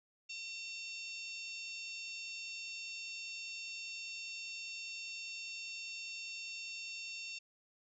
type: harmonic tone with a mistuned harmonic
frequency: 905 Hz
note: A5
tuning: 48 cents sharp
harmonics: 3 / 4 / 5 / 6 / 7 / 8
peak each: -44 / -54 / -52 / -51 / -56 / -57 dBFS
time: 0.29-7.39 s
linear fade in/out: 10 ms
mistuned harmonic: 7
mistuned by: +60 cents
effects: none

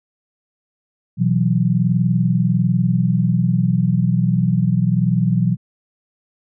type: chord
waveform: sine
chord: B suspended fourth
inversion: none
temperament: equal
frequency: 123.47 / 164.81 / 185 Hz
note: B2 / E3 / F#3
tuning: 0 / 0 / 0 cents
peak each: -18 dBFS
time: 1.17-5.57 s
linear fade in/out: 50 ms
effects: none

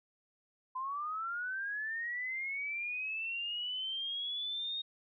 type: linear sweep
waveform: sine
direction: up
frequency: 1012 to 3729 Hz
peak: -35 dBFS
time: 0.75-4.82 s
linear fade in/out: 10 ms
effects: none

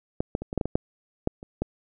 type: clicks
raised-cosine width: 2 ms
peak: -11 / -12 / -20 / -18 / -10 / -12 / -15 / -7 / -9 / -26 / -12 dBFS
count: 11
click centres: 0.205 / 0.351 / 0.42 / 0.529 / 0.577 / 0.612 / 0.656 / 0.755 / 1.274 / 1.429 / 1.62 s
effects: none

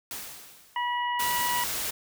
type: noise with exponential decay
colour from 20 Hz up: white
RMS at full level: -35 dBFS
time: 0.11-1.17 s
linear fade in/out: 1 ms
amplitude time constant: 230 ms
type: harmonic tone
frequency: 971 Hz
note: B5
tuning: 30 cents flat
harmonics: 1 / 2 / 3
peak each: -27 / -33 / -37 dBFS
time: 0.76-1.64 s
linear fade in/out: 2 ms
type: noise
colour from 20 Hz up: white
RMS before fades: -31 dBFS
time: 1.19-1.91 s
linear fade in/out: 10 ms
effects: none

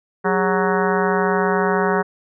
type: harmonic tone with a mistuned harmonic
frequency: 185.9 Hz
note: F#3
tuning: 8 cents sharp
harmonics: 1 / 2 / 3 / 4 / 5 / 6 / 7 / 8 / 9 / 10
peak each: -23 / -20 / -26 / -25 / -25 / -26 / -30 / -26 / -31 / -31 dBFS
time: 0.24-2.03 s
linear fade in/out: 20 ms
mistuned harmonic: 2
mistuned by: +150 cents
effects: none

